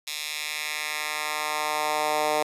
10% pulse tone with high-pass filter sweep, 151.7 Hz, D#3, 44 cents flat, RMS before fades -28 dBFS, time 0.07-2.43 s, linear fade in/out 2 ms, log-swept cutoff 3300 to 570 Hz, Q 1.3, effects resampled to 32000 Hz

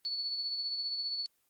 sine tone with tremolo, 4435 Hz, C#8, in tune, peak -31 dBFS, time 0.05-1.26 s, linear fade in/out 0 ms, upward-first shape triangle, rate 15 Hz, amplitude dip 45%, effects white hiss -74 dBFS RMS until 1.49 s + Opus 24 kbps

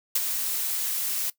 blue noise with ADSR envelope, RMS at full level -21 dBFS, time 0.15-1.3 s, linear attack 7 ms, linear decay 32 ms, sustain -7 dB, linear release 4 ms, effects noise-tail reverb RT60 0.1 s tail -19 dB re dry

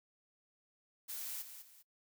blue noise with echo, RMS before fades -43 dBFS, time 1.08-1.43 s, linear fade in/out 20 ms, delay 200 ms, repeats 2, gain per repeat -9 dB, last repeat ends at 1.83 s, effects noise-tail reverb RT60 0.1 s tail -22 dB re dry

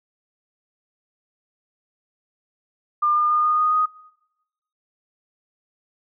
sine tone with pitch steps, 1200 / 1209 / 1218.2 / 1227.3 / 1236.6 / 1245.9 Hz, D6 / D6 / D#6 / D#6 / D#6 / D#6, +37 / +50 / -37 / -24 / -11 / +2 cents, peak -16 dBFS, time 3.02-3.86 s, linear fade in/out 10 ms, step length 140 ms, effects noise-tail reverb RT60 1.0 s tail -25 dB re dry

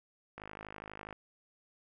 click train, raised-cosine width 0.5 ms, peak -29 dBFS, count 40, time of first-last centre 0.38-1.127 s, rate 52.2 Hz, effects none

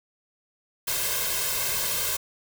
white noise with comb filter, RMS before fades -27 dBFS, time 0.87-2.17 s, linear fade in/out 10 ms, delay 1.9 ms, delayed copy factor +1, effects none

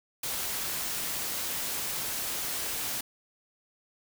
white noise, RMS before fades -33 dBFS, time 0.23-3.01 s, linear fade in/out 5 ms, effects none

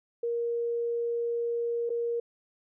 sine tone with dropouts, 470 Hz, A#4, 14 cents sharp, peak -27 dBFS, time 0.23-2.2 s, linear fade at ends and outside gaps 5 ms, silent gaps 1.894-1.901 s, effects none

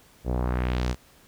sawtooth tone with low-pass filter sweep, 61.74 Hz, B1, in tune, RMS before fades -26 dBFS, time 0.24-0.96 s, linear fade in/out 50 ms, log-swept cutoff 500 to 7900 Hz, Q 1.4, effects pink hiss -56 dBFS RMS until 1.27 s

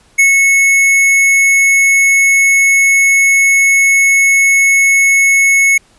square tone with ADSR envelope, 2198 Hz, C#7, 15 cents flat, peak -5 dBFS, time 0.18-5.78 s, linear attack 15 ms, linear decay 120 ms, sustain -2 dB, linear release 7 ms, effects pink hiss -49 dBFS RMS until 5.98 s + resampled to 24000 Hz

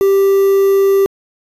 triangle tone with quantisation, 392 Hz, G4, in tune, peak -6 dBFS, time 0.01-1.06 s, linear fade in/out 0 ms, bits 5, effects resampled to 32000 Hz

